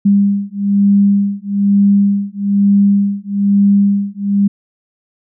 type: beating tone pair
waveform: sine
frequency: 200 / 201.1 Hz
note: G3 / G3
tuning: +35 / +44 cents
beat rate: 1.1 Hz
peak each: -12 dBFS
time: 0.05-4.48 s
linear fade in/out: 10 ms
effects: none